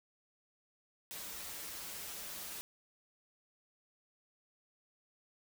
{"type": "noise with comb filter", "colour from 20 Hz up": "white", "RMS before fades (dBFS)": -45, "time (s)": [1.11, 2.61], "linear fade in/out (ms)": 0, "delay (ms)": 7.7, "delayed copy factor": -0.7, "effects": []}